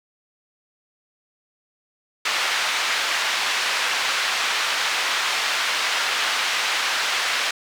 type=band-pass noise; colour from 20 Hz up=pink; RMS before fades=-23 dBFS; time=2.25-7.51 s; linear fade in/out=5 ms; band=1300 to 4500 Hz; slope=12 dB/octave; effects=none